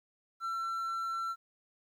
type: tone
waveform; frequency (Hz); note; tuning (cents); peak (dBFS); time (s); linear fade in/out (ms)
triangle; 1348; E6; +38; -31; 0.4-1.36; 50
effects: 12-bit